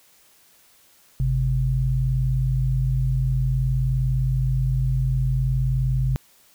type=tone pair together; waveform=sine; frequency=51.35 / 130.81 Hz; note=G#1 / C3; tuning=-19 / 0 cents; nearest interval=octave + major third; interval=1619 cents; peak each=-23 / -20 dBFS; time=1.2-6.16 s; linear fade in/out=0 ms; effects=white hiss -56 dBFS RMS until 6.54 s